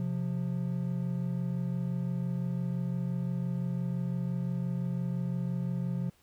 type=tone pair together; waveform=triangle; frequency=131.26 / 177.1 Hz; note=C3 / F3; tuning=+6 / +24 cents; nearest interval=perfect fourth; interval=518 cents; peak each=-31 / -30 dBFS; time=0-6.1 s; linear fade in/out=2 ms; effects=pink hiss -66 dBFS RMS until 6.22 s